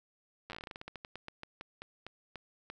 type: slowing click train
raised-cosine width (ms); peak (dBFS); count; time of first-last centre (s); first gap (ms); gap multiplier
0.3; -27; 24; 0.5-2.7; 9; 1.18
effects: none